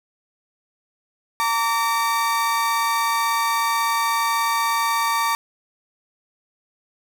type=tone pair together; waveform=35% pulse; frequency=916 / 1154.1 Hz; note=A#5 / D6; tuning=-31 / -31 cents; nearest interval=major third; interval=400 cents; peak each=-20 dBFS; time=1.4-5.35 s; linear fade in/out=0 ms; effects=none